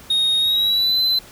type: tone with pitch glide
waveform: triangle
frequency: 3729 to 4043 Hz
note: A#7 to B7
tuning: 0 to +40 cents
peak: -14 dBFS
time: 0.1-1.19 s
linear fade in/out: 5 ms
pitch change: +140 cents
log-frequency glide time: 0.39-0.98 s
effects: pink hiss -43 dBFS RMS until 1.31 s